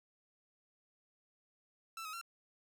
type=tone with pitch steps; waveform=sawtooth; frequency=1331 / 1266 / 1364 Hz; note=E6 / D#6 / F6; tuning=+16 / +30 / -41 cents; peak=-39 dBFS; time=1.97-2.213 s; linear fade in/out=2 ms; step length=81 ms; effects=13-bit